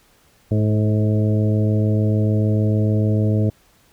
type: harmonic tone with a mistuned harmonic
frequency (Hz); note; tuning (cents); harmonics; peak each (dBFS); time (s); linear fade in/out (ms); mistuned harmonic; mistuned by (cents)
106.7; G#2; +47; 1 / 2 / 3 / 4 / 5 / 6; -16 / -22 / -26 / -28 / -30 / -32; 0.51-3.5; 5; 4; +27
effects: pink hiss -56 dBFS RMS until 3.92 s